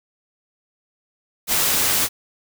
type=noise; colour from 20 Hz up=white; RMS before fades=-19 dBFS; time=1.47-2.09 s; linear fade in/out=50 ms; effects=none